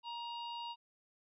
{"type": "harmonic tone", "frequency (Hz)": 943, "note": "A#5", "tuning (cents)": 20, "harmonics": [1, 3, 4, 5], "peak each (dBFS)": [-42, -47, -53, -57], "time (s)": [0.03, 0.76], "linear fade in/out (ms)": 50, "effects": []}